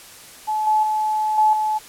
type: tone with level steps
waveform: sine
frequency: 860 Hz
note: A5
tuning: 40 cents flat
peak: -19 / -14 / -18 / -12 / -18 dBFS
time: 0.47-1.79 s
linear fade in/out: 20 ms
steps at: 0.67 / 0.83 / 1.38 / 1.53 s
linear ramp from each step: 2 ms
effects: white hiss -42 dBFS RMS until 1.88 s + low-pass 12000 Hz 12 dB/octave